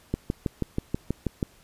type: click train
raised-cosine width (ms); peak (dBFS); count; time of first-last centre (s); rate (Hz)
3; -12; 9; 0.14-1.428; 6.21
effects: pink hiss -57 dBFS RMS until 1.63 s + resampled to 32000 Hz